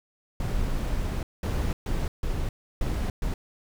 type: noise bursts at uneven times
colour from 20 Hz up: brown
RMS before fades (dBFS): -27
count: 6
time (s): 0.4-1.23 / 1.43-1.73 / 1.86-2.08 / 2.23-2.49 / 2.81-3.1 / 3.22-3.34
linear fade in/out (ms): 2
effects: none